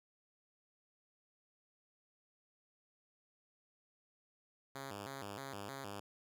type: tone with vibrato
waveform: 5% pulse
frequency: 117.6 Hz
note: A#2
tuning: 16 cents sharp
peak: -33 dBFS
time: 4.75-6 s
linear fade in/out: 5 ms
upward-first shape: square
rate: 3.2 Hz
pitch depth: 260 cents each way
effects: none